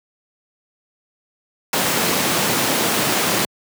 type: high-pass noise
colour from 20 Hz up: pink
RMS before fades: -19 dBFS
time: 1.73-3.45 s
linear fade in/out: 2 ms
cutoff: 170 Hz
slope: 12 dB/octave
effects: high-pass 100 Hz 12 dB/octave